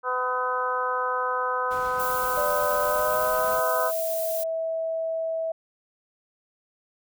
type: harmonic tone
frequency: 252.1 Hz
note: B3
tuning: 36 cents sharp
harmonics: 2 / 3 / 4 / 5 / 6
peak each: -30 / -35 / -28 / -28 / -33 dBFS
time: 0.03-3.92 s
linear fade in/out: 50 ms
type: noise with tremolo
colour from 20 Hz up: pink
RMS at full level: -42 dBFS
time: 1.7-3.61 s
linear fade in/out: 20 ms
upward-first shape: triangle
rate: 7.9 Hz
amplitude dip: 25%
type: noise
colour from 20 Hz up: violet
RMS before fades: -33 dBFS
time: 1.99-4.44 s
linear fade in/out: 10 ms
type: tone with pitch glide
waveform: sine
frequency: 590 to 650.9 Hz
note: D5 to E5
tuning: +8 to -22 cents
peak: -25 dBFS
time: 2.37-5.52 s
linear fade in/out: 5 ms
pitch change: +170 cents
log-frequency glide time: 2.82-3.54 s
effects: none